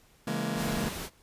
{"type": "chord", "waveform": "sawtooth", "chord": "A# half-diminished seventh", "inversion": "first", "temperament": "just", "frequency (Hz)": [139.85, 167.82, 209.8, 233.1], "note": ["C#3", "E3", "G#3", "A#3"], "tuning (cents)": [16, 31, 18, 0], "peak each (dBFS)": [-33, -32, -29, -31], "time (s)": [0.27, 0.89], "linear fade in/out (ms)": 5}
{"type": "noise", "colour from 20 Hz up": "pink", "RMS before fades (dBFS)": -37, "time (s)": [0.55, 1.1], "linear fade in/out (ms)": 50}
{"effects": ["pink hiss -62 dBFS RMS until 1.22 s", "resampled to 32000 Hz"]}